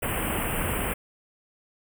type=band-stop noise; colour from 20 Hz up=pink; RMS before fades=-28 dBFS; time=0.02-0.94 s; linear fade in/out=10 ms; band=3100 to 8200 Hz; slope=96 dB/octave; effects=none